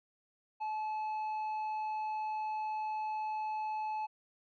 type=tone with tanh clipping; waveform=sine; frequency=862 Hz; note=A5; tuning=36 cents flat; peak=-35 dBFS; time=0.6-4.07 s; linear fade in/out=20 ms; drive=5 dB; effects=none